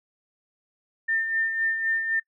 sine tone with tremolo, 1803 Hz, A6, 42 cents sharp, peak -21 dBFS, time 1.08-2.2 s, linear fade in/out 10 ms, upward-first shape sine, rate 3.9 Hz, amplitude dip 50%, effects noise-tail reverb RT60 0.1 s tail -24 dB re dry

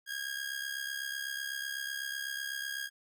sawtooth tone with amplitude modulation, 1632 Hz, G#6, 31 cents flat, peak -29 dBFS, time 0.06-2.9 s, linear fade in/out 50 ms, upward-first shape sine, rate 68 Hz, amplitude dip 70%, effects none

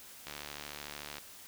click train, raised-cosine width 0.2 ms, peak -24 dBFS, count 68, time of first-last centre 0.27-1.183 s, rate 73.4 Hz, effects white hiss -52 dBFS RMS until 1.47 s

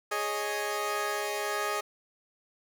15% pulse chord, Ab suspended fourth, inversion none, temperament equal, 415.3 / 554.4 / 622.3 Hz, Ab4 / Db5 / Eb5, 0 / 0 / 0 cents, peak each -26 / -31 / -28 dBFS, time 0.11-1.81 s, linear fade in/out 10 ms, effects none

